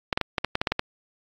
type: clicks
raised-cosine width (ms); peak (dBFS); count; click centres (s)
0.3; -7; 10; 0.128 / 0.175 / 0.213 / 0.382 / 0.446 / 0.554 / 0.615 / 0.672 / 0.72 / 0.794
effects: AAC 64 kbps